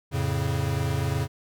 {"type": "chord", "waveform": "square", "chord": "F augmented", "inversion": "none", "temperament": "equal", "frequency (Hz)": [87.31, 110, 138.59], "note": ["F2", "A2", "C#3"], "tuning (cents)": [0, 0, 0], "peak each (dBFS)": [-30, -30, -28], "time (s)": [0.11, 1.28], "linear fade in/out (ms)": 50, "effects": []}